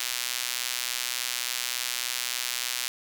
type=tone with high-pass filter; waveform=sawtooth; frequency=123.47 Hz; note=B2; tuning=in tune; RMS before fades=-31 dBFS; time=0-2.88 s; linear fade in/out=0 ms; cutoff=3100 Hz; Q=0.72; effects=none